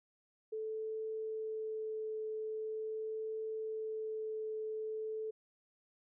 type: tone with vibrato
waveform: sine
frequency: 436.9 Hz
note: A4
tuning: 12 cents flat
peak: -37 dBFS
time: 0.52-5.31 s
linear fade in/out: 10 ms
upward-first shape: triangle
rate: 0.43 Hz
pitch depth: 9 cents each way
effects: none